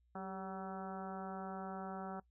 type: harmonic tone with a mistuned harmonic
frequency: 190 Hz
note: F#3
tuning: 46 cents sharp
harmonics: 1 / 2 / 3 / 4 / 5 / 6 / 7 / 8 / 9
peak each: -46 / -51 / -52 / -47 / -53 / -56 / -51 / -60 / -65 dBFS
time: 0.15-2.2 s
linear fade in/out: 5 ms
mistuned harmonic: 2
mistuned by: +48 cents
effects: noise-tail reverb RT60 0.1 s tail -21 dB re dry + added 60 Hz sine -70 dBFS peak until 2.3 s